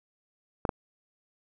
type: clicks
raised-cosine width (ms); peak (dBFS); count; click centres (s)
1; -13; 2; 0.652 / 0.692
effects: none